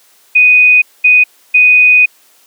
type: tone bursts at uneven times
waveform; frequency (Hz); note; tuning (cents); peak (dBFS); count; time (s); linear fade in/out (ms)
sine; 2489; D#7; 0; -3; 3; 0.35-0.82 / 1.04-1.24 / 1.54-2.06; 10
effects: white hiss -48 dBFS RMS until 2.46 s + high-pass 300 Hz 12 dB/octave